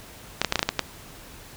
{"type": "clicks", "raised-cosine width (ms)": 0.2, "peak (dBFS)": -3, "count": 8, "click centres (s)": [0.416, 0.447, 0.524, 0.557, 0.593, 0.629, 0.69, 0.793], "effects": ["pink hiss -45 dBFS RMS until 1.56 s"]}